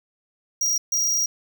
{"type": "tone bursts at uneven times", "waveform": "square", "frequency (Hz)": 5710, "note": "F8", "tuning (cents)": 37, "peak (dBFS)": -20, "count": 2, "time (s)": [[0.61, 0.78], [0.92, 1.26]], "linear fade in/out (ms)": 5, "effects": []}